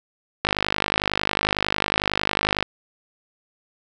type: click train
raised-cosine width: 0.3 ms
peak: -3 dBFS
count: 112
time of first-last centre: 0.45-2.626 s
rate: 51 Hz
effects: none